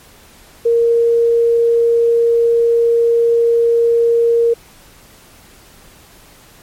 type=tone; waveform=sine; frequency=466.2 Hz; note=A#4; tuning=in tune; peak=-9 dBFS; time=0.65-4.54 s; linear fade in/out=10 ms; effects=pink hiss -44 dBFS RMS until 6.62 s + MP3 64 kbps